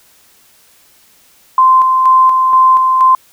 sine tone with tremolo, 1039 Hz, C6, 12 cents flat, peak -4 dBFS, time 1.58-3.15 s, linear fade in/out 2 ms, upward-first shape square, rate 2.1 Hz, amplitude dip 35%, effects white hiss -48 dBFS RMS until 3.32 s

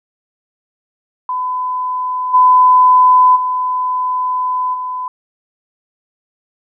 sine tone with level steps, 1007 Hz, B5, 33 cents sharp, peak -16 / -5 / -14 / -19 dBFS, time 1.29-5.08 s, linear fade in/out 2 ms, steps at 2.33 / 3.35 / 4.73 s, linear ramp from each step 20 ms, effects none

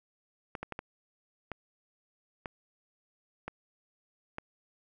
clicks, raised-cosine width 0.5 ms, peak -22 dBFS, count 8, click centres 0.552 / 0.63 / 0.723 / 0.791 / 1.517 / 2.458 / 3.48 / 4.384 s, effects none

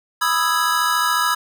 square chord, E major seventh, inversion second, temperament equal, 987.8 / 1244.5 / 1318.5 / 1661.2 Hz, B5 / D#6 / E6 / G#6, 0 / 0 / 0 / 0 cents, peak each -23 dBFS, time 0.21-1.35 s, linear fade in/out 10 ms, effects none

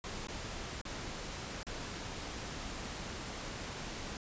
pink noise with dropouts, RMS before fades -42 dBFS, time 0.04-4.17 s, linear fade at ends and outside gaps 1 ms, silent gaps 0.271-0.284 / 0.814-0.852 / 1.631-1.667 s, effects resampled to 16000 Hz

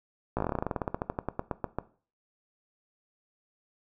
slowing click train, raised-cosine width 1 ms, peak -15 dBFS, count 25, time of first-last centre 0.37-1.786 s, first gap 16 ms, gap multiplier 1.1, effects noise-tail reverb RT60 0.4 s tail -17 dB re dry

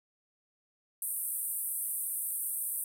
pink band-pass noise, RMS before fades -35 dBFS, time 1.02-2.84 s, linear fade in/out 2 ms, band 8600 to 15000 Hz, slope 96 dB/octave, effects none

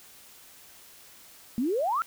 sine exponential sweep, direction up, 221.5 to 1396.9 Hz, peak -24 dBFS, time 1.58-2.02 s, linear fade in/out 0 ms, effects white hiss -52 dBFS RMS until 2.06 s

